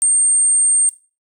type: tone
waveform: sine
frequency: 8670 Hz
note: C#9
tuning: 39 cents flat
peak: -10 dBFS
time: 0.02-0.89 s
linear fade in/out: 0 ms
effects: noise-tail reverb RT60 0.3 s tail -17 dB re dry + tanh soft clip ceiling -9 dBFS